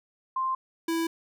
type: tone pair in turn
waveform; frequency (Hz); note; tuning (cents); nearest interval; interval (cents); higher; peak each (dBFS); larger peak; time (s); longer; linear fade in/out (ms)
sine / square; 1048 / 330.1; C6 / E4; +2 / +2; octave + minor sixth; 2000; first; -25 / -26; first; 0.36-0.55 / 0.88-1.07; neither; 5
effects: none